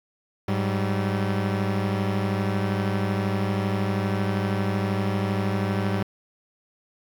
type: tone pair together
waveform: sawtooth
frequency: 102.4 / 192.08 Hz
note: G#2 / G3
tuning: -24 / -35 cents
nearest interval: major seventh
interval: 1089 cents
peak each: -21 / -22 dBFS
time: 0.48-6.03 s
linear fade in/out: 5 ms
effects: low-pass 3000 Hz 12 dB/octave + 8-bit